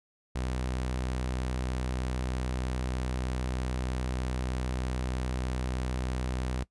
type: tone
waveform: sawtooth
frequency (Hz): 63.2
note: B1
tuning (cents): +41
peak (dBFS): -26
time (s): 0.35-6.64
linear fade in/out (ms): 10
effects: noise-tail reverb RT60 0.1 s tail -20 dB re dry + resampled to 24000 Hz